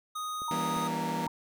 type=tone; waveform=square; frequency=1244.5 Hz; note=D#6; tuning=in tune; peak=-34 dBFS; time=0.15-0.88 s; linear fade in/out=10 ms
type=clicks; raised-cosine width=2 ms; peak=-33 dBFS; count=2; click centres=0.419 / 0.768 s
type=tone with pitch glide; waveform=sine; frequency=932.3 to 926.9 Hz; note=A#5 to A#5; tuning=0 to -10 cents; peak=-33 dBFS; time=0.48-1.28 s; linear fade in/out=2 ms; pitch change=-10 cents; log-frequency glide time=0.81-0.88 s
type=chord; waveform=sawtooth; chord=E diminished seventh; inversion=none; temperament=just; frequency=164.81 / 197.78 / 237.3 / 284.8 Hz; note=E3 / G3 / Bb3 / Db4; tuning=0 / +16 / +31 / +47 cents; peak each=-32 / -35 / -32 / -38 dBFS; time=0.51-1.27 s; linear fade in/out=2 ms
effects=none